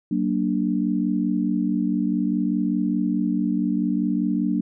sine chord, Gb augmented, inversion none, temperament equal with one note detuned, 188.34 / 233.1 / 293.7 Hz, Gb3 / Bb3 / D4, +31 / 0 / 0 cents, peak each -24 dBFS, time 0.11-4.61 s, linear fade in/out 5 ms, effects none

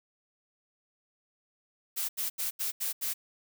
blue noise bursts, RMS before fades -32 dBFS, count 6, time 1.96-3.14 s, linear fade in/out 20 ms, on 130 ms, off 80 ms, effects none

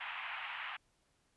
white band-pass noise, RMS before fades -43 dBFS, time 0-0.77 s, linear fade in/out 10 ms, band 770 to 2900 Hz, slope 48 dB/octave, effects pink hiss -75 dBFS RMS until 1.36 s + resampled to 24000 Hz

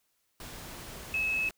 sine tone in noise, 2587 Hz, E7, 33 cents flat, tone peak -27 dBFS, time 1.14-1.49 s, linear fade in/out 2 ms, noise pink, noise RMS -44 dBFS, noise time 0.4-1.51 s, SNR +14 dB, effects white hiss -75 dBFS RMS until 1.57 s

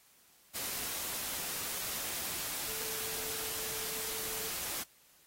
sine tone in noise, 440 Hz, A4, in tune, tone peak -49 dBFS, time 2.67-4.49 s, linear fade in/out 20 ms, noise white, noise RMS -38 dBFS, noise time 0.54-4.84 s, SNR -14 dB, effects white hiss -64 dBFS RMS until 5.26 s + AAC 48 kbps

